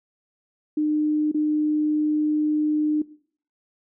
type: tone with dropouts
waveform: sine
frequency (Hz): 303.2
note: D#4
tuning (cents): -45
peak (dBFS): -19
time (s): 0.77-3.02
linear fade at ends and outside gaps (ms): 5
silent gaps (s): 1.316-1.344
effects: noise-tail reverb RT60 0.5 s tail -18 dB re dry